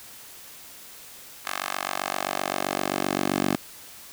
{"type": "tone with high-pass filter sweep", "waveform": "10% pulse", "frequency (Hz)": 47.69, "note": "G1", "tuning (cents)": -47, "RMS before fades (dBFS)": -28, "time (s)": [1.45, 3.56], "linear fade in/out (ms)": 10, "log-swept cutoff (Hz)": [1200, 260], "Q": 1.2, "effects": ["white hiss -45 dBFS RMS until 4.12 s"]}